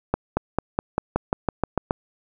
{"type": "accelerating click train", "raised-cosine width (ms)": 1, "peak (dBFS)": -6, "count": 11, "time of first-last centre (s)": [0.14, 1.909], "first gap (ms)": 230, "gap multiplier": 0.94, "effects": []}